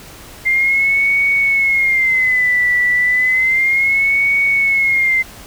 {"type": "tone with vibrato", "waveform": "sine", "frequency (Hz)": 2093, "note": "C7", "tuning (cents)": 0, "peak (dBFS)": -11, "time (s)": [0.45, 5.23], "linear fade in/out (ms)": 20, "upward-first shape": "sine", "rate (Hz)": 0.32, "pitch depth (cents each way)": 110, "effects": ["pink hiss -37 dBFS RMS until 5.46 s"]}